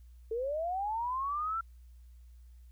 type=linear sweep; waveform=sine; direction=up; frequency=435.4 to 1362 Hz; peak=-31 dBFS; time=0.31-1.61 s; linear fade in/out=5 ms; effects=added 60 Hz sine -51 dBFS peak until 2.71 s + white hiss -75 dBFS RMS until 2.71 s